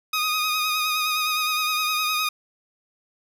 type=tone with vibrato; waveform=15% pulse; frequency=1244.5 Hz; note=D#6; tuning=in tune; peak=-15 dBFS; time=0.13-2.29 s; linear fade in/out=5 ms; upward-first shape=sine; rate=9.7 Hz; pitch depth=30 cents each way; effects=none